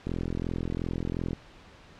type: click train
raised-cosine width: 3 ms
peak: -18 dBFS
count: 55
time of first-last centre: 0.07-1.332 s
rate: 42.8 Hz
effects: pink hiss -52 dBFS RMS until 1.99 s + low-pass 4000 Hz 12 dB/octave